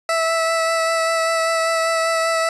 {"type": "tone with vibrato", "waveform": "20% pulse", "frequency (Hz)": 656, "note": "E5", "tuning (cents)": -9, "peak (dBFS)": -12, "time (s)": [0.09, 2.49], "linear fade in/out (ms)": 2, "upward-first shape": "sine", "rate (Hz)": 5.1, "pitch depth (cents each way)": 13, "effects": ["resampled to 24000 Hz", "7-bit"]}